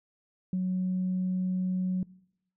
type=tone; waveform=sine; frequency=184.4 Hz; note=F#3; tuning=6 cents flat; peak=-25 dBFS; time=0.53-2.03 s; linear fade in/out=2 ms; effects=noise-tail reverb RT60 0.8 s tail -23 dB re dry + tanh soft clip ceiling -22 dBFS